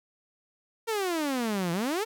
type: exponential two-way sweep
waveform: sawtooth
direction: down then up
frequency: 466.2 to 164.81 to 466.2 Hz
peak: -23 dBFS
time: 0.87-2.05 s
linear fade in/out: 20 ms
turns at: 1.72 s
effects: none